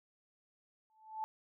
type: tone with exponential growth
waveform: sine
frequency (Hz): 873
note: A5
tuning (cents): -14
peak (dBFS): -33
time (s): 0.9-1.24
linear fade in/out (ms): 0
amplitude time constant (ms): 72
effects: none